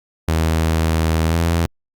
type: tone with pitch glide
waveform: sawtooth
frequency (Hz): 80.5 to 83.63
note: E2 to E2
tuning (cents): -41 to +26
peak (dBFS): -11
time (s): 0.28-1.66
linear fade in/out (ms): 0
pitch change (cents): +67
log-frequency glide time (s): 1.29-1.35
effects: Opus 48 kbps